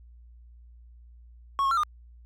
triangle tone with pitch steps, 1103 / 1086 / 1360 / 1217 Hz, C#6 / C#6 / F6 / D#6, -9 / -36 / -46 / -39 cents, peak -20 dBFS, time 1.59-1.834 s, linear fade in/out 0 ms, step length 61 ms, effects added 59 Hz sine -48 dBFS peak until 2.25 s

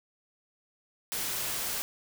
white noise, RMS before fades -33 dBFS, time 1.12-1.82 s, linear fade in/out 0 ms, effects none

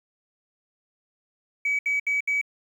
sine tone bursts, 2278 Hz, C#7, 47 cents sharp, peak -20 dBFS, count 4, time 1.65-2.414 s, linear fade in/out 5 ms, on 140 ms, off 68 ms, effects tanh soft clip ceiling -18 dBFS + 9-bit

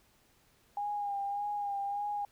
sine tone with vibrato, 812 Hz, G#5, 39 cents flat, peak -32 dBFS, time 0.77-2.25 s, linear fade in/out 2 ms, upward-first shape sine, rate 1.7 Hz, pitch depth 31 cents each way, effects pink hiss -67 dBFS RMS until 2.31 s

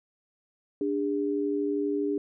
sine tone pair together, 292.9 / 405.2 Hz, D4 / G#4, -5 / -43 cents, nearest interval tritone, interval 562 cents, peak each -28 dBFS, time 0.81-2.18 s, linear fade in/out 2 ms, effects none

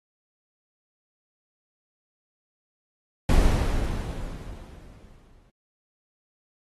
brown noise with exponential decay, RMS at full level -17 dBFS, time 3.29-5.5 s, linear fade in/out 1 ms, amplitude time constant 480 ms, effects AAC 32 kbps

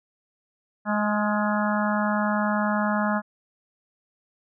harmonic tone with a mistuned harmonic, 210 Hz, G#3, 19 cents sharp, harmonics 1 / 3 / 4 / 5 / 6 / 7 / 8, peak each -24 / -29 / -30 / -31 / -32 / -32 / -33 dBFS, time 0.85-3.22 s, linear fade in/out 50 ms, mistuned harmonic 7, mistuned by -42 cents, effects none

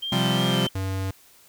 sine tone with vibrato, 3136 Hz, G7, in tune, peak -27 dBFS, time 0.02-0.69 s, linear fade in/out 10 ms, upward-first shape sine, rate 2.9 Hz, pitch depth 33 cents each way
sawtooth chord, C suspended fourth, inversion none, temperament equal, 130.81 / 174.61 / 196 Hz, C3 / F3 / G3, 0 / 0 / 0 cents, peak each -21 dBFS, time 0.12-0.67 s, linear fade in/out 5 ms
square tone, 95.6 Hz, G2, 43 cents flat, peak -26 dBFS, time 0.75-1.11 s, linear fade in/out 5 ms
effects white hiss -54 dBFS RMS until 1.48 s

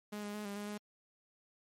sawtooth tone with pitch steps, 208.5 / 206 / 210.4 / 201.4 / 206.3 / 208.1 Hz, G#3 / G#3 / G#3 / G3 / G#3 / G#3, +7 / -14 / +23 / +47 / -11 / +4 cents, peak -36 dBFS, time 0.12-0.78 s, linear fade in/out 10 ms, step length 110 ms, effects MP3 64 kbps

